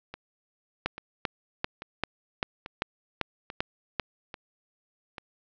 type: two click trains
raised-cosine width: 0.3 ms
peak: -22 / -10 dBFS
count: 7 / 9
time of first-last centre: 0.14-5.182 / 0.86-3.997 s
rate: 1.19 / 2.55 Hz
effects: low-pass 5000 Hz 12 dB/octave